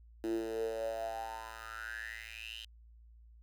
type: tone with high-pass filter sweep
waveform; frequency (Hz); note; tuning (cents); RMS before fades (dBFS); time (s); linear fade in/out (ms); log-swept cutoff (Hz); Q
10% pulse; 112.3; A2; +36; -40; 0.24-2.65; 0; 310 to 3200; 9.3
effects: added 57 Hz sine -55 dBFS peak until 3.42 s